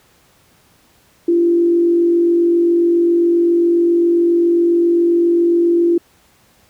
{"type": "tone with frequency modulation", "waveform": "sine", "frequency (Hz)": 342, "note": "F4", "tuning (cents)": -36, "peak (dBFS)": -10, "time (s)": [1.28, 5.98], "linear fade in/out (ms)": 5, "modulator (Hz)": 47.4, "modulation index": 0.28, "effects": ["pink hiss -53 dBFS RMS until 6.69 s", "high-pass 60 Hz 12 dB/octave"]}